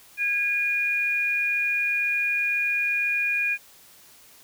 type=tone pair together; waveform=sine; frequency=1640 / 2438 Hz; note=G#6 / D#7; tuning=-22 / -36 cents; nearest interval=perfect fifth; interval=686 cents; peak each=-30 / -22 dBFS; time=0.17-3.58 s; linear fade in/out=50 ms; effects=white hiss -52 dBFS RMS until 4.43 s